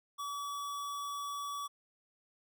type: tone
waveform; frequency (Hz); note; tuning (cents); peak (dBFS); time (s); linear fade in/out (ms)
square; 1142; D6; -49; -38; 0.18-1.68; 20
effects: none